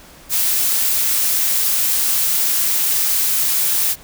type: noise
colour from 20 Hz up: blue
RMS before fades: -17 dBFS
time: 0.29-3.96 s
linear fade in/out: 50 ms
effects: pink hiss -43 dBFS RMS until 4.03 s